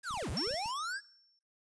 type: linear two-way sweep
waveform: square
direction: down then up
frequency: 1700 to 50.3 to 1700 Hz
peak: -36 dBFS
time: 0.03-1.01 s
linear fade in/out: 50 ms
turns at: 0.3 s
type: noise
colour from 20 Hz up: blue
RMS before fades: -50 dBFS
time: 0.03-0.72 s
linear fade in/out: 10 ms
type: clicks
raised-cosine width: 5 ms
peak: -38 dBFS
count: 8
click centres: 0.109 / 0.141 / 0.174 / 0.227 / 0.474 / 0.509 / 0.541 / 0.659 s
type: tone with exponential decay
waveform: sine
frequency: 5430 Hz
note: F8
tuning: 50 cents flat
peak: -31 dBFS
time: 0.37-1.39 s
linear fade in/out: 2 ms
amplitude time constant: 220 ms
effects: noise-tail reverb RT60 0.5 s tail -23 dB re dry + resampled to 22050 Hz